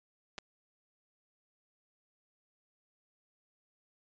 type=clicks; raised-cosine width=0.2 ms; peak=-24 dBFS; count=2; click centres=0.381 / 0.386 s; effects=resampled to 16000 Hz